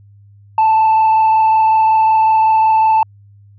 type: tone with frequency modulation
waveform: sine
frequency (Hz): 880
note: A5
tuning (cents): 0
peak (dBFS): -6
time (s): 0.58-3.03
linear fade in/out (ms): 2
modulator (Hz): 25.4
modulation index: 0.4
effects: tanh soft clip ceiling -7 dBFS + added 101 Hz sine -41 dBFS peak until 3.58 s